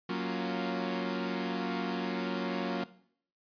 sawtooth chord, Gb major seventh, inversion none, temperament equal, 185 / 233.1 / 277.2 / 349.2 Hz, Gb3 / Bb3 / Db4 / F4, 0 / 0 / 0 / 0 cents, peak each -31 / -33 / -35 / -34 dBFS, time 0.09-2.84 s, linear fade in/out 5 ms, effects noise-tail reverb RT60 0.6 s tail -17 dB re dry + resampled to 11025 Hz

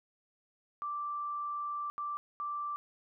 sine tone bursts at uneven times, 1173 Hz, D6, 2 cents flat, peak -34 dBFS, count 3, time 0.82-1.9 / 1.98-2.17 / 2.4-2.76 s, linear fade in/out 0 ms, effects none

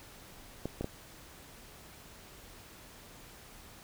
clicks, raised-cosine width 2 ms, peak -21 dBFS, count 3, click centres 0.656 / 0.81 / 0.844 s, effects pink hiss -53 dBFS RMS until 3.83 s

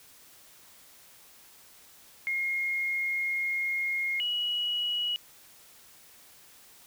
sine tone pair in turn, 2144 / 2917 Hz, C7 / F#7, +42 / -25 cents, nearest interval perfect fourth, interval 533 cents, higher second, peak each -27 / -27 dBFS, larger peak neither, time 2.27-4.2 / 4.2-5.16 s, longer first, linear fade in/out 0 ms, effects white hiss -55 dBFS RMS until 6.86 s

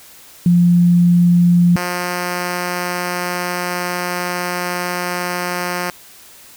sine / 5% pulse tone pair in turn, 174.61 / 177.87 Hz, F3 / F3, 0 / +32 cents, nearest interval unison, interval 32 cents, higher second, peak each -8 dBFS, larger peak neither, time 0.46-1.76 / 1.76-5.9 s, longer second, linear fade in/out 2 ms, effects white hiss -42 dBFS RMS until 6.56 s

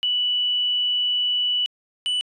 sine / triangle tone pair in turn, 2960 / 2971 Hz, F#7 / F#7, 0 / +6 cents, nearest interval unison, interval 6 cents, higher second, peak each -19 dBFS, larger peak neither, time 0.03-1.66 / 2.06-2.21 s, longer first, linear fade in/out 0 ms, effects resampled to 24000 Hz

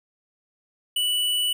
sine tone with hard clipping, 2960 Hz, F#7, in tune, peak -22 dBFS, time 0.96-1.53 s, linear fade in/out 5 ms, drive 17 dB, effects none

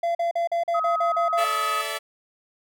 triangle tone bursts, 682 Hz, F5, 41 cents flat, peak -19 dBFS, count 9, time 0.03-1.446 s, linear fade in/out 5 ms, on 120 ms, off 42 ms
sine tone, 1270 Hz, D#6, 35 cents sharp, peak -23 dBFS, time 0.74-1.82 s, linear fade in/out 10 ms
10% pulse chord, A suspended fourth, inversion none, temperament equal with one note detuned, 440 / 579.2 / 659.3 Hz, A4 / D5 / E5, 0 / -24 / 0 cents, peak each -26 / -23 / -22 dBFS, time 1.37-1.99 s, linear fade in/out 20 ms
effects none

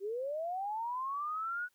sine linear sweep, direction up, 378.6 to 1483 Hz, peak -34 dBFS, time 0-1.69 s, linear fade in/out 50 ms, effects white hiss -75 dBFS RMS until 1.74 s

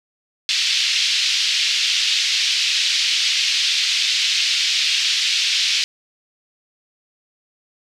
pink band-pass noise, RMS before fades -19 dBFS, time 0.49-5.84 s, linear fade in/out 0 ms, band 2700 to 5200 Hz, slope 24 dB/octave, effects none

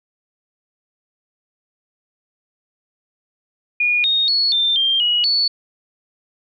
sine tone with pitch steps, 2442 / 3714 / 4377 / 3580 / 3181 / 2908 / 4441 Hz, D#7 / A#7 / C#8 / A7 / G7 / F#7 / C#8, -33 / -7 / -23 / +29 / +25 / -31 / +2 cents, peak -14 dBFS, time 3.8-5.48 s, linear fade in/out 5 ms, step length 240 ms, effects none

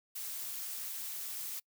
blue noise with amplitude modulation, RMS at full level -38 dBFS, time 0.15-1.6 s, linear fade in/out 10 ms, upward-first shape sine, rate 287 Hz, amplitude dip 60%, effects noise-tail reverb RT60 0.1 s tail -26 dB re dry

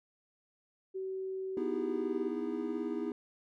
sine tone with pitch glide, 380 to 387.3 Hz, F#4 to G4, +46 to -21 cents, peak -35 dBFS, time 0.94-2.31 s, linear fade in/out 20 ms, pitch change +33 cents, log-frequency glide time 2-2.13 s
triangle chord, E major seventh, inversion second, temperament equal with one note detuned, 246.9 / 311.1 / 329.6 / 407.2 Hz, B3 / D#4 / E4 / G#4, 0 / 0 / 0 / -34 cents, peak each -37 dBFS, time 1.57-3.12 s, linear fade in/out 2 ms
effects none

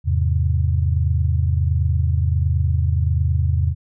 sine chord, E augmented, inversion none, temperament equal with one note detuned, 82.41 / 103.83 / 131.87 Hz, E2 / G#2 / B#2, 0 / 0 / +14 cents, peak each -17 / -23 / -22 dBFS, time 0.04-3.75 s, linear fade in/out 50 ms, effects none

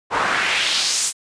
pink noise with band-pass filter sweep, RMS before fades -20 dBFS, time 0.1-1.13 s, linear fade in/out 50 ms, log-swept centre 920 to 8800 Hz, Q 1.8, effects resampled to 22050 Hz

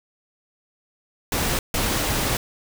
pink noise bursts at uneven times, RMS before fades -23 dBFS, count 2, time 1.32-1.59 / 1.74-2.37 s, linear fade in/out 2 ms, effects none

